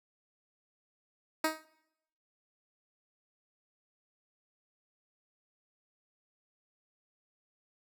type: tone with exponential decay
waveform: 10% pulse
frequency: 315.2 Hz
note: D#4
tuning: 23 cents sharp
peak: -16 dBFS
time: 1.44-1.65 s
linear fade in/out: 5 ms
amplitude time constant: 45 ms
effects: noise-tail reverb RT60 0.8 s tail -21 dB re dry